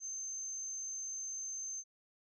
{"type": "tone", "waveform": "sine", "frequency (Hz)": 6272, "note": "G8", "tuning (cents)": 0, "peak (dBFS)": -39, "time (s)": [0, 1.84], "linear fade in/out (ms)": 50, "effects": []}